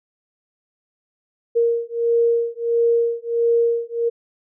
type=beating tone pair; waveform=sine; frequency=466.2 / 467.7 Hz; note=A#4 / A#4; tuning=0 / +6 cents; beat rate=1.5 Hz; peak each=-19 dBFS; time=1.55-4.1 s; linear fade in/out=20 ms; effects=none